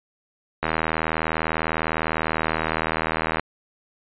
click train, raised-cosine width 0.5 ms, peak -7 dBFS, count 222, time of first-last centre 0.63-3.396 s, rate 79.9 Hz, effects resampled to 8000 Hz

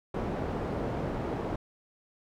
white low-pass noise, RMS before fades -33 dBFS, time 0.14-1.56 s, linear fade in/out 5 ms, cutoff 530 Hz, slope 12 dB/octave, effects none

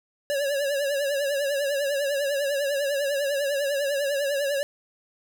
square tone with vibrato, 564 Hz, C#5, 30 cents sharp, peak -24 dBFS, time 0.3-4.63 s, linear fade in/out 0 ms, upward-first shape triangle, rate 10 Hz, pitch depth 84 cents each way, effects none

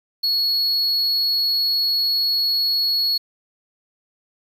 triangle tone, 4353 Hz, C#8, 32 cents flat, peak -16 dBFS, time 0.23-3.18 s, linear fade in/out 10 ms, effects 8-bit

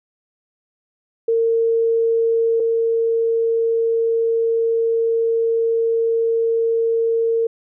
sine tone pair in turn, 457 / 457 Hz, A#4 / A#4, -34 / -34 cents, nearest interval unison, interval 0 cents, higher neither, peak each -14 / -15 dBFS, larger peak first, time 1.28-2.6 / 2.6-7.47 s, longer second, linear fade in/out 5 ms, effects none

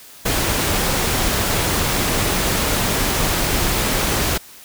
pink noise, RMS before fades -19 dBFS, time 0.25-4.38 s, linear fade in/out 10 ms, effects white hiss -42 dBFS RMS until 4.64 s

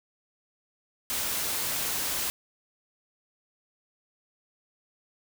white noise, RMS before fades -30 dBFS, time 1.1-2.3 s, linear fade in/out 0 ms, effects none

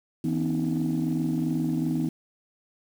sine tone cluster, 160.6 / 247.4 / 270.1 / 315 Hz, E3 / B3 / C#4 / D#4, -45 / +3 / -45 / +21 cents, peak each -27 / -27 / -31 / -28 dBFS, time 0.24-2.09 s, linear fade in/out 5 ms, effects tanh soft clip ceiling -18 dBFS + 8-bit

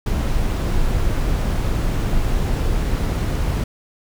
brown noise, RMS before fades -19 dBFS, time 0.06-3.64 s, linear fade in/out 5 ms, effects none

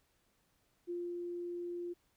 sine tone with ADSR envelope, 349.2 Hz, F4, in tune, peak -36 dBFS, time 0.87-1.94 s, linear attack 31 ms, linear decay 250 ms, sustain -2 dB, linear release 19 ms, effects pink hiss -75 dBFS RMS until 2.16 s

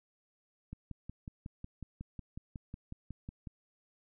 click train, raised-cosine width 5 ms, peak -30 dBFS, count 16, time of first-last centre 0.73-3.472 s, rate 5.47 Hz, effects none

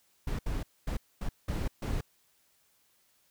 brown noise bursts at uneven times, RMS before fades -32 dBFS, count 6, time 0.27-0.39 / 0.46-0.63 / 0.87-0.97 / 1.21-1.29 / 1.48-1.68 / 1.82-2.01 s, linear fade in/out 5 ms, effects white hiss -69 dBFS RMS until 3.3 s

